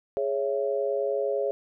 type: chord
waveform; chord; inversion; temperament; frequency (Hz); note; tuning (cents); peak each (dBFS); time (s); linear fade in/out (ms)
sine; C# minor; second; just; 415.8 / 554.4 / 665.2; G#4 / C#5 / E5; +2 / 0 / +16; -28 / -27 / -33; 0.17-1.51; 0
effects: none